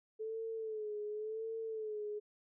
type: tone with vibrato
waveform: sine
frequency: 434.1 Hz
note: A4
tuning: 23 cents flat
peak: -38 dBFS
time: 0.19-2.2 s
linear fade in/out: 20 ms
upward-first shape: sine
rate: 0.92 Hz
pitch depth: 64 cents each way
effects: none